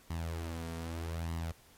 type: tone with flanger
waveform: sawtooth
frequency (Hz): 82.8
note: E2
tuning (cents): +8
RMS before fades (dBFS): -38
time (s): 0.1-1.52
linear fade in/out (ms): 5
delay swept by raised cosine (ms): 0.99 to 4.39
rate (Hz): 0.81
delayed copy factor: +0.6
effects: pink hiss -61 dBFS RMS until 1.77 s + MP3 64 kbps